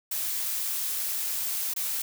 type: noise with dropouts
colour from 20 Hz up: blue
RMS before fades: -30 dBFS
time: 0.11-2.02 s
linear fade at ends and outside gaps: 5 ms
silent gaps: 1.738-1.762 s
effects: none